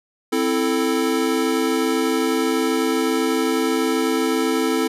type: chord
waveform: square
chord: A minor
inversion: first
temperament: equal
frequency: 261.6 / 329.6 / 440 Hz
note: C4 / E4 / A4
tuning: 0 / 0 / 0 cents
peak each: -23 dBFS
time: 0.32-4.88 s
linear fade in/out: 10 ms
effects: resampled to 32000 Hz